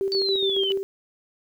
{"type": "tone with tremolo", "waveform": "sine", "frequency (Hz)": 390, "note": "G4", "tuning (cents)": -9, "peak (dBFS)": -21, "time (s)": [0.01, 0.83], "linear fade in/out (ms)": 0, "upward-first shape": "square", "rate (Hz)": 7.2, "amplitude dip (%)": 45}
{"type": "exponential sweep", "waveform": "sine", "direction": "down", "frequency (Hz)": [4574, 2960], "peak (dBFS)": -23, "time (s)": [0.12, 0.72], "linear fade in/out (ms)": 0}
{"effects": ["9-bit"]}